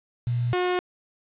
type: tone pair in turn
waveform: sine / sawtooth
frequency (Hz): 120.5 / 361.1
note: B2 / F#4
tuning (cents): -42 / -42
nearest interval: octave + perfect fifth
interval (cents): 1900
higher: second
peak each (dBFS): -22 / -18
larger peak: second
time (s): 0.27-0.53 / 0.53-0.79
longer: neither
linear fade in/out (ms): 0
effects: resampled to 8000 Hz + 8-bit